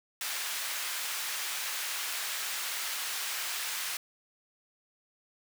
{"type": "high-pass noise", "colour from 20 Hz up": "pink", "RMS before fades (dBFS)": -35, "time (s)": [0.21, 3.97], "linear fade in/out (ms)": 2, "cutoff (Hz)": 1500, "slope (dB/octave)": 12, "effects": []}